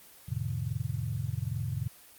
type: chord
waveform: sine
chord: F dominant seventh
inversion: none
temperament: equal with one note detuned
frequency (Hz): 87.31 / 110 / 130.81 / 153.42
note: F2 / A2 / C3 / Eb3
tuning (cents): 0 / 0 / 0 / -24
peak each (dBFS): -38 / -34 / -35 / -39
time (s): 0.28-1.88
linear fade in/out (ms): 10
effects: white hiss -54 dBFS RMS until 2.18 s + Opus 24 kbps